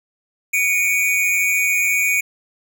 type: tone pair together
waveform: square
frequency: 2251 / 2438 Hz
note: C#7 / D#7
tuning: +26 / -36 cents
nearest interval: minor second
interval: 138 cents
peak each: -19 dBFS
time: 0.53-2.21 s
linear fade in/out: 10 ms
effects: none